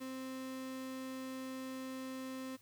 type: tone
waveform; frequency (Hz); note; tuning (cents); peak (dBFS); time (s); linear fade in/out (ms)
35% pulse; 261.4; C4; -1; -40; 0-2.57; 20
effects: added 106 Hz sine -70 dBFS peak until 2.61 s + white hiss -67 dBFS RMS until 2.61 s